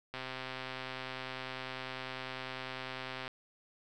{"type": "click train", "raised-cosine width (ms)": 0.3, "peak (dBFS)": -24, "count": 409, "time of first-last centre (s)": [0.14, 3.278], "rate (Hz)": 130, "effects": []}